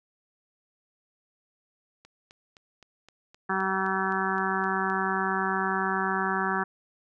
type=click train; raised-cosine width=0.2 ms; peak=-33 dBFS; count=12; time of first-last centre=2.05-4.9 s; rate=3.86 Hz
type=harmonic tone; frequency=190.9 Hz; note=G3; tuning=46 cents flat; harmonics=1 / 2 / 4 / 5 / 6 / 7 / 8 / 9; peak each=-33 / -33 / -33 / -33 / -33 / -33 / -33 / -33 dBFS; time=3.49-6.64 s; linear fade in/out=10 ms
effects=none